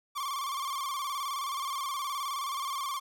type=tone with vibrato; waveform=45% pulse; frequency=1108.7 Hz; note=C#6; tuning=in tune; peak=-32 dBFS; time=0.15-3 s; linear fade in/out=20 ms; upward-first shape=square; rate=19 Hz; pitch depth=71 cents each way; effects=none